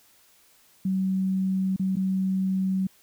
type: tone with dropouts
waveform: sine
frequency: 189.6 Hz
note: F#3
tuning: 43 cents sharp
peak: -22 dBFS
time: 0.85-2.87 s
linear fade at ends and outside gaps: 5 ms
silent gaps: 1.763-1.795 / 1.957-1.967 s
effects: white hiss -59 dBFS RMS until 3.02 s